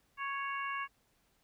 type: harmonic tone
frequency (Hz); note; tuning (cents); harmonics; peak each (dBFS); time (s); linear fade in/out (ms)
554.4; C#5; 0; 2 / 3 / 4 / 5; -37 / -41 / -43 / -45; 0.17-0.88; 50
effects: pink hiss -73 dBFS RMS until 1.43 s